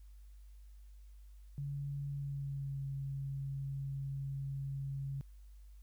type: tone with pitch glide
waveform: sine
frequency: 141.2 to 137.34 Hz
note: C#3 to C#3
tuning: +32 to -16 cents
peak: -37 dBFS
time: 1.58-5.21 s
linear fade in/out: 0 ms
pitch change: -48 cents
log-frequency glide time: 2.1-2.82 s
effects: added 50 Hz sine -52 dBFS peak until 5.82 s + white hiss -75 dBFS RMS until 5.82 s